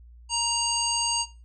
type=harmonic tone; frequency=936 Hz; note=A#5; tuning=7 cents sharp; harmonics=1 / 3 / 5 / 7 / 9; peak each=-30 / -30 / -30 / -30 / -30 dBFS; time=0.29-1.26 s; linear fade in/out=50 ms; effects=noise-tail reverb RT60 0.3 s tail -17 dB re dry + added 59 Hz sine -46 dBFS peak until 1.44 s